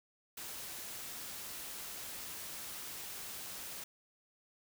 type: noise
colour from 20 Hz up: white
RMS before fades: -45 dBFS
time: 0.37-3.84 s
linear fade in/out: 5 ms
effects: none